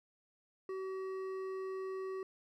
sine tone with hard clipping, 380 Hz, F#4, 46 cents sharp, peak -40 dBFS, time 0.69-2.23 s, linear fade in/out 2 ms, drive 9 dB, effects none

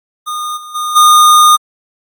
square tone with level steps, 1223 Hz, D#6, 30 cents flat, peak -18 / -28 / -16 / -4 dBFS, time 0.26-1.57 s, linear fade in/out 20 ms, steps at 0.56 / 0.74 / 0.95 s, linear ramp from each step 20 ms, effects Opus 32 kbps

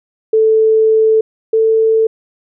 sine tone pair in turn, 440 / 444.3 Hz, A4 / A4, 0 / +17 cents, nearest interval unison, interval 17 cents, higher second, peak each -7 / -8 dBFS, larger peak first, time 0.33-1.21 / 1.53-2.07 s, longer first, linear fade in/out 5 ms, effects none

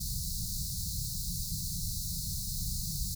pink band-stop noise, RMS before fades -35 dBFS, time 0-3.15 s, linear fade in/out 10 ms, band 190 to 4000 Hz, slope 96 dB/octave, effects none

